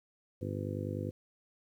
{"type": "harmonic tone", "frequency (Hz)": 50, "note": "G1", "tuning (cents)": 35, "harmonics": [2, 3, 4, 5, 6, 7, 8, 9, 10], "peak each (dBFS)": [-38, -42, -46, -42, -44, -43, -50, -50, -43], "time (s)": [0.41, 1.11], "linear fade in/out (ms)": 10, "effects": ["11-bit"]}